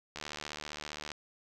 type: click train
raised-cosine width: 0.2 ms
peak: -22 dBFS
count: 73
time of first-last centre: 0.16-1.117 s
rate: 75.2 Hz
effects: none